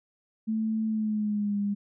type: tone with pitch glide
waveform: sine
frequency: 220 to 202.9 Hz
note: A3 to G#3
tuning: 0 to -40 cents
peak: -25 dBFS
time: 0.47-1.75 s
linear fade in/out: 20 ms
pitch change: -140 cents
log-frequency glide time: 0.86-1.58 s
effects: none